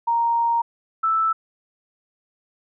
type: tone pair in turn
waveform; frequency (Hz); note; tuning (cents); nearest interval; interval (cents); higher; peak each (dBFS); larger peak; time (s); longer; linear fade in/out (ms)
sine; 932.3 / 1318.5; A#5 / E6; 0 / 0; tritone; 600; second; -17; neither; 0.07-0.62 / 1.03-1.33; first; 10
effects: none